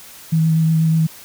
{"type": "tone with vibrato", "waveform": "sine", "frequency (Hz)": 160.7, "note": "E3", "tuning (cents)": -44, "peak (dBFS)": -12, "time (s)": [0.32, 1.07], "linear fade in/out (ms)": 10, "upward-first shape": "triangle", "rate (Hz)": 8.2, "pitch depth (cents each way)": 18, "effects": ["white hiss -40 dBFS RMS until 1.24 s"]}